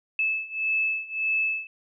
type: beating tone pair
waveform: sine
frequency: 2612 / 2613.7 Hz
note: E7 / E7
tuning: -17 / -15 cents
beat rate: 1.7 Hz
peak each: -28 / -26 dBFS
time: 0.19-1.67 s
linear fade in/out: 2 ms
effects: none